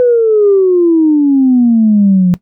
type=exponential sweep; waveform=sine; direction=down; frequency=501 to 175.5 Hz; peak=-4 dBFS; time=0-2.34 s; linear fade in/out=0 ms; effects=noise-tail reverb RT60 0.1 s tail -17 dB re dry + tanh soft clip ceiling 0 dBFS